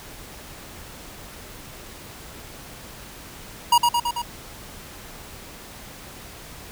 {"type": "tone with echo", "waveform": "square", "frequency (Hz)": 954, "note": "A#5", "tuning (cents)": 40, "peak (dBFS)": -13, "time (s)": [3.72, 3.78], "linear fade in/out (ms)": 5, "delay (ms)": 110, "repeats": 4, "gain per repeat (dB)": -3, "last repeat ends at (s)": 4.22, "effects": ["pink hiss -41 dBFS RMS until 6.71 s"]}